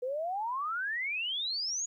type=exponential sweep; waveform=sine; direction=up; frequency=485.1 to 6900 Hz; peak=-31 dBFS; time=0.02-1.86 s; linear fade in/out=10 ms; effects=12-bit